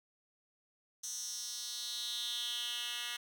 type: tone with high-pass filter sweep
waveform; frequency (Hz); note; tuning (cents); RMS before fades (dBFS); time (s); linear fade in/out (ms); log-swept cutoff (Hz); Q
10% pulse; 240; B3; -49; -40; 1.03-3.17; 10; 6200 to 2400; 3.9
effects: none